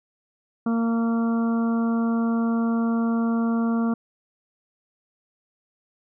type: harmonic tone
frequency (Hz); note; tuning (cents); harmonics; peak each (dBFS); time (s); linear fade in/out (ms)
230; A#3; -23; 1 / 2 / 3 / 4 / 5 / 6; -20 / -33 / -35 / -40 / -36 / -38; 0.66-3.94; 5
effects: none